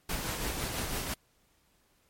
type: noise with tremolo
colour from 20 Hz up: pink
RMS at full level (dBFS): -33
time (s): 0.09-1.14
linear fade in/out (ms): 5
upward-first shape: sine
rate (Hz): 6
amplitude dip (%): 35
effects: pink hiss -69 dBFS RMS until 2.09 s + MP3 64 kbps